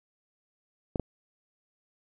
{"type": "clicks", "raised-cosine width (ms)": 2, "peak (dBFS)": -16, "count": 2, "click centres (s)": [0.958, 0.997], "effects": []}